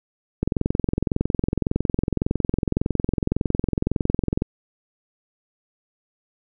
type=click train; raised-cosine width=3 ms; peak=-7 dBFS; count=88; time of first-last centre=0.43-4.421 s; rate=21.8 Hz; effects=none